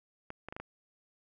clicks, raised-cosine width 0.5 ms, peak -26 dBFS, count 5, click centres 0.304 / 0.486 / 0.525 / 0.565 / 0.6 s, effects none

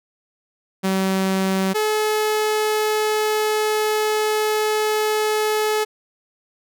sawtooth tone pair in turn, 190.9 / 428.6 Hz, G3 / A4, -46 / -45 cents, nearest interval octave + major second, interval 1401 cents, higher second, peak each -14 dBFS, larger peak neither, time 0.83-1.74 / 1.74-5.85 s, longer second, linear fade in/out 20 ms, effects none

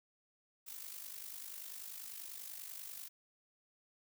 blue noise with amplitude modulation, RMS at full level -45 dBFS, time 0.66-3.09 s, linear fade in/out 20 ms, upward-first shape sine, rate 50.2 Hz, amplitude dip 65%, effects none

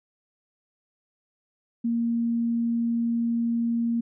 sine tone, 233.1 Hz, A#3, in tune, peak -22 dBFS, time 1.84-4.01 s, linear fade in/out 10 ms, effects none

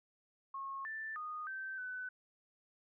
sine tone with pitch steps, 1088 / 1768 / 1234 / 1550 / 1504 Hz, C#6 / A6 / D#6 / G6 / F#6, -33 / +8 / -15 / -20 / +28 cents, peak -40 dBFS, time 0.54-2.09 s, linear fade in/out 5 ms, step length 310 ms, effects none

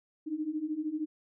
sine beating tone pair, 299.5 / 312.5 Hz, D4 / D#4, +34 / +8 cents, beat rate 13 Hz, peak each -36 / -33 dBFS, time 0.26-1.06 s, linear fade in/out 20 ms, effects none

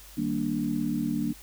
sine chord, Eb major seventh, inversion none, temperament equal, 155.56 / 196 / 233.1 / 293.7 Hz, Eb3 / G3 / Bb3 / D4, 0 / 0 / 0 / 0 cents, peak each -35 / -33 / -29 / -30 dBFS, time 0.17-1.33 s, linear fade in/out 10 ms, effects added 50 Hz sine -50 dBFS peak until 1.42 s + white hiss -50 dBFS RMS until 1.42 s

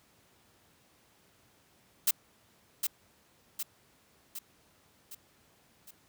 blue noise with echo, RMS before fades -25 dBFS, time 2.07-2.11 s, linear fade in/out 5 ms, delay 760 ms, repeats 5, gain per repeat -5 dB, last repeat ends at 5.91 s, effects pink hiss -65 dBFS RMS until 6.08 s + high-pass 80 Hz 12 dB/octave

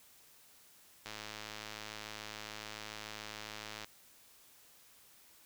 click train, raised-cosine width 0.2 ms, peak -26 dBFS, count 299, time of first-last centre 1.06-3.845 s, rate 107 Hz, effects white hiss -62 dBFS RMS until 5.45 s

